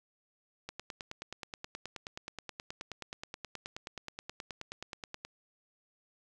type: click train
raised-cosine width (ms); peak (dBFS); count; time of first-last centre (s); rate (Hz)
0.2; -23; 44; 0.69-5.25; 9.43
effects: none